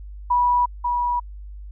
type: tone pair in turn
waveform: sine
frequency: 977 / 970.3 Hz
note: B5 / B5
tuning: -19 / -31 cents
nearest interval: unison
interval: 12 cents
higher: first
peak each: -15 / -19 dBFS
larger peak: first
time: 0.3-0.66 / 0.84-1.2 s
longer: neither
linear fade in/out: 10 ms
effects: added 50 Hz sine -34 dBFS peak until 1.71 s